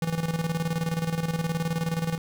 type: tone with tremolo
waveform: square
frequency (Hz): 164.81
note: E3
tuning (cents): 0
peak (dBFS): -24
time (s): 0.02-2.18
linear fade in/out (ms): 2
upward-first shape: square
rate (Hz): 19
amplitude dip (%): 65
effects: none